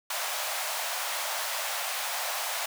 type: high-pass noise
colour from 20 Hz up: pink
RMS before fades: -32 dBFS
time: 0.1-2.66 s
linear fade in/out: 5 ms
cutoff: 590 Hz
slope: 48 dB/octave
effects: none